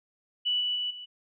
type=tone with level steps; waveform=sine; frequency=2960 Hz; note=F#7; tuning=in tune; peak=-24 / -26 / -28 / -39 dBFS; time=0.45-1.06 s; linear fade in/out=20 ms; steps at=0.6 / 0.75 / 0.9 s; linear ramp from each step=10 ms; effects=none